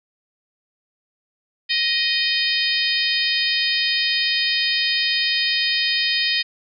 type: harmonic tone with a mistuned harmonic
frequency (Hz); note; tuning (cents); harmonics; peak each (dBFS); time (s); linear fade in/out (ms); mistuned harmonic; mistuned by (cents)
619; D#5; -9; 3 / 4 / 5 / 6 / 7 / 8; -25 / -25 / -25 / -25 / -25 / -25; 1.69-6.43; 20; 3; +18
effects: none